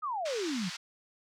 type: exponential sweep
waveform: sine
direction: down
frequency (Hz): 1300 to 164.81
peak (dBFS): -31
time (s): 0.02-0.7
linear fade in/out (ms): 20
type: band-pass noise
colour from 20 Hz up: white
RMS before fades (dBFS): -41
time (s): 0.25-0.77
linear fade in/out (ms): 10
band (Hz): 950 to 5800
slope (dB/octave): 24
effects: none